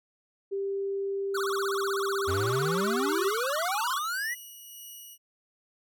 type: tone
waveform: sine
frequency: 394.2 Hz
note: G4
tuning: 10 cents sharp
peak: -28 dBFS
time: 0.51-3.3 s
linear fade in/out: 20 ms
type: tone with vibrato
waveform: square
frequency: 1283 Hz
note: E6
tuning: 47 cents flat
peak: -31 dBFS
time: 1.34-3.99 s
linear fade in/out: 10 ms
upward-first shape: sine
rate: 16 Hz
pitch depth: 280 cents each way
type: exponential sweep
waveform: square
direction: up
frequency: 84.1 to 2031 Hz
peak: -30 dBFS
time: 2.27-4.35 s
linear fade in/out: 20 ms
type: tone with tremolo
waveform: 5% pulse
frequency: 2910 Hz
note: F#7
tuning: 29 cents flat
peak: -34 dBFS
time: 3.07-5.18 s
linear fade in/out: 50 ms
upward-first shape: sine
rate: 1.8 Hz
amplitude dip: 30%
effects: none